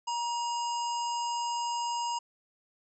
harmonic tone with a mistuned harmonic, 947 Hz, A#5, 27 cents sharp, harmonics 1 / 3 / 5 / 7 / 8, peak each -30 / -41 / -43 / -45 / -45 dBFS, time 0.07-2.19 s, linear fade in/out 10 ms, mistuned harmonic 5, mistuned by +88 cents, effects none

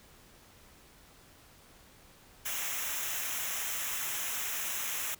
white noise with comb filter, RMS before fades -35 dBFS, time 2.45-5.15 s, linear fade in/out 10 ms, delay 0.22 ms, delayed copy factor -0.75, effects pink hiss -58 dBFS RMS until 5.19 s

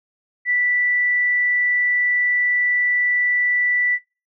sine tone, 1969 Hz, B6, 6 cents flat, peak -16 dBFS, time 0.45-3.99 s, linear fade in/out 50 ms, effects noise-tail reverb RT60 0.3 s tail -19 dB re dry

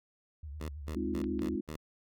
sine tone with vibrato, 73.42 Hz, D2, in tune, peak -40 dBFS, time 0.43-1.56 s, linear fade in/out 5 ms, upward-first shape sine, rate 9.3 Hz, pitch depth 120 cents each way
10% pulse tone bursts, 77.78 Hz, D#2, in tune, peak -31 dBFS, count 5, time 0.6-1.765 s, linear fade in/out 10 ms, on 89 ms, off 180 ms
sine chord, F minor seventh, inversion first, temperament equal, 207.7 / 261.6 / 311.1 / 349.2 Hz, Ab3 / C4 / Eb4 / F4, 0 / 0 / 0 / 0 cents, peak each -37 dBFS, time 0.95-1.61 s, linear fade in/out 10 ms
clicks, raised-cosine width 0.3 ms, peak -33 dBFS, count 3, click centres 1.241 / 1.393 / 1.462 s
effects none

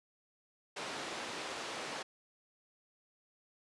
pink band-pass noise, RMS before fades -42 dBFS, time 0.76-2.03 s, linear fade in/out 10 ms, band 350 to 5600 Hz, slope 12 dB/octave, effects resampled to 24000 Hz

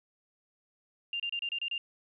sine tone bursts, 2794 Hz, F7, in tune, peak -31 dBFS, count 7, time 1.13-1.78 s, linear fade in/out 2 ms, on 68 ms, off 29 ms, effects 12-bit

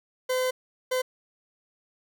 40% pulse tone bursts at uneven times, 511 Hz, C5, 41 cents flat, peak -23 dBFS, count 2, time 0.29-0.51 / 0.91-1.02 s, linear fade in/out 10 ms, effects none

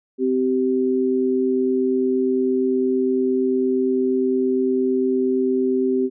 sine tone pair together, 258.2 / 386.9 Hz, C4 / G4, -23 / -23 cents, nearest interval perfect fifth, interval 700 cents, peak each -20 / -19 dBFS, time 0.18-6.1 s, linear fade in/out 50 ms, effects none

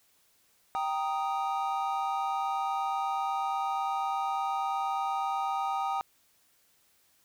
triangle chord, Eb major, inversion first, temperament equal, 784 / 932.3 / 1244.5 Hz, G5 / Bb5 / Eb6, 0 / 0 / 0 cents, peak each -29 / -33 / -32 dBFS, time 0.75-6.01 s, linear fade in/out 0 ms, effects white hiss -67 dBFS RMS until 7.24 s

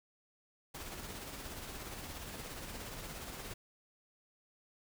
pink noise with tremolo, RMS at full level -44 dBFS, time 0.74-3.54 s, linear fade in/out 10 ms, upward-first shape sine, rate 17 Hz, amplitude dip 35%, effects none

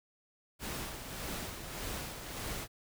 pink noise with tremolo, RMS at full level -39 dBFS, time 0.59-2.68 s, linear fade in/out 50 ms, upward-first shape sine, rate 1.7 Hz, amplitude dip 50%, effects none

